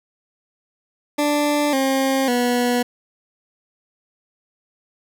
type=tone with pitch steps; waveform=20% pulse; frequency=293.7 / 267.8 / 244.1 Hz; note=D4 / C4 / B3; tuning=0 / +40 / -20 cents; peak=-12 dBFS; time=1.18-2.83 s; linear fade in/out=10 ms; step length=550 ms; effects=none